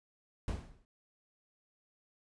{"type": "noise with exponential decay", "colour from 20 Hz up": "brown", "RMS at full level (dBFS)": -32, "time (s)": [0.48, 0.85], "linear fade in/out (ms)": 1, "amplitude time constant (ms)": 80, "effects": ["resampled to 22050 Hz"]}